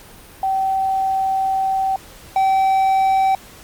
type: tone pair in turn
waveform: sine / triangle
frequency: 770 / 770 Hz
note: G5 / G5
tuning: -31 / -31 cents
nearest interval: unison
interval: 0 cents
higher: neither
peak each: -16 / -11 dBFS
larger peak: second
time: 0.43-1.96 / 2.36-3.35 s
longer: first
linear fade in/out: 2 ms
effects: pink hiss -42 dBFS RMS until 3.63 s + Opus 48 kbps